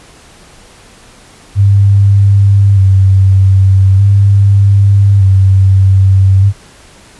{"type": "tone with vibrato", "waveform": "sine", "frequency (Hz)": 97.9, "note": "G2", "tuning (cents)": -2, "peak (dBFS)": -3, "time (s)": [1.55, 6.53], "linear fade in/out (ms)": 50, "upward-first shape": "square", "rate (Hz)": 0.41, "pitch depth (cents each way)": 32, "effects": ["pink hiss -39 dBFS RMS until 7.19 s", "resampled to 24000 Hz"]}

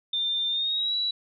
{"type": "tone with pitch glide", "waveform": "sine", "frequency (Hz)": [3595, 3920], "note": ["A7", "B7"], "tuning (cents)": [36, -14], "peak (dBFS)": -24, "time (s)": [0.13, 1.11], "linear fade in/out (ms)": 5, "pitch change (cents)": 150, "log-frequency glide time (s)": [0.49, 0.95], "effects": []}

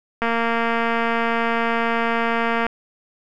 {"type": "click train", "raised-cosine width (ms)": 0.5, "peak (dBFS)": -7, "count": 566, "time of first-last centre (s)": [0.22, 2.666], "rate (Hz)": 231, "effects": []}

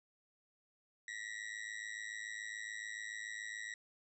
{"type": "tone with amplitude modulation", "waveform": "40% pulse", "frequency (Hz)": 1916, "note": "A#6", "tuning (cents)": 47, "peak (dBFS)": -38, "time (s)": [1.08, 3.74], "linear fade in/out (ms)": 2, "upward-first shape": "sine", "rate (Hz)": 107, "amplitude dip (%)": 85, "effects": ["resampled to 22050 Hz"]}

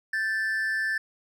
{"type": "tone pair together", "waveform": "triangle", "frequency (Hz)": [1558.9, 1760], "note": ["G6", "A6"], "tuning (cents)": [-10, 0], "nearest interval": "major second", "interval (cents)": 210, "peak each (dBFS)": [-30, -24], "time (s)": [0.13, 0.98], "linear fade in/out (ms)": 5, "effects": []}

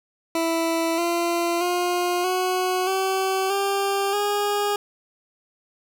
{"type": "tone with pitch steps", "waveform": "20% pulse", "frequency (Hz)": [330, 342.2, 354.9, 368.1, 381.7, 395.9, 410.5], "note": ["E4", "F4", "F4", "F#4", "G4", "G4", "G#4"], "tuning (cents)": [2, -35, 28, -9, -46, 17, -20], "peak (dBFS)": -16, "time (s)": [0.35, 4.76], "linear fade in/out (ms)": 2, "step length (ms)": 630, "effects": []}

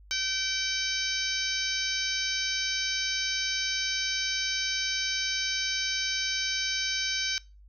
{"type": "harmonic tone", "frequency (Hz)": 770, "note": "G5", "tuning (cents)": -31, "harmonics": [2, 3, 4, 5, 6, 7, 8], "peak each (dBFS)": [-35, -35, -35, -35, -35, -35, -35], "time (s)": [0.11, 7.38], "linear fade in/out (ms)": 0, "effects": ["noise-tail reverb RT60 0.3 s tail -23 dB re dry", "added 50 Hz sine -50 dBFS peak until 7.68 s"]}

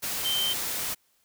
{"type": "tone in noise", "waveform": "sine", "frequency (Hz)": 3116, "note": "G7", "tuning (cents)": -11, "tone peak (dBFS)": -25, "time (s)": [0.24, 0.54], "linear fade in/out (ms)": 20, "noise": "white", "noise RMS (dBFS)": -31, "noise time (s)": [0.02, 0.95], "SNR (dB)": 3, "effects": ["white hiss -68 dBFS RMS until 1.24 s"]}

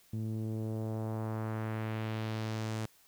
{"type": "tone with low-pass filter sweep", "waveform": "sawtooth", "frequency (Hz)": 110, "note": "A2", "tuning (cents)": 0, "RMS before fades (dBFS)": -36, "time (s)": [0.13, 2.86], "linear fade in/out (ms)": 5, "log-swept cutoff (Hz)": [230, 8800], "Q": 1.2, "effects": ["white hiss -64 dBFS RMS until 3.07 s"]}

